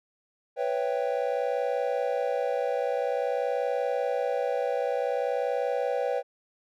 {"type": "chord", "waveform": "triangle", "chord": "C# half-diminished seventh", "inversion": "third", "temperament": "equal", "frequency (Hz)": [493.9, 554.4, 659.3, 784], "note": ["B4", "C#5", "E5", "G5"], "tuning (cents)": [0, 0, 0, 0], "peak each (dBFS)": [-27, -28, -33, -31], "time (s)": [0.56, 6.23], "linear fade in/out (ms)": 50, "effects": []}